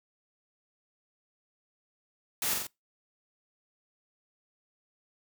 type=noise with echo; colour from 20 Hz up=white; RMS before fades=-31 dBFS; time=2.42-2.54 s; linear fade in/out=2 ms; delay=43 ms; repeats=3; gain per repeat=-3 dB; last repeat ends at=2.669 s; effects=noise-tail reverb RT60 0.2 s tail -24 dB re dry + high-pass 80 Hz 12 dB/octave